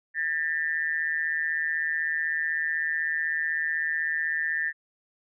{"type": "tone with amplitude modulation", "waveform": "sine", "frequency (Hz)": 1792, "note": "A6", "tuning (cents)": 31, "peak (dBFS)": -21, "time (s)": [0.14, 4.73], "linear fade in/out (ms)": 50, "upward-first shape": "sine", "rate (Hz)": 156, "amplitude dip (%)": 85, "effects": []}